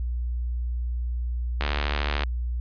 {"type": "click train", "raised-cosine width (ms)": 0.3, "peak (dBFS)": -10, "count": 47, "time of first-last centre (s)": [1.61, 2.235], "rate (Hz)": 73.6, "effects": ["added 60 Hz sine -25 dBFS peak until 2.6 s", "resampled to 11025 Hz"]}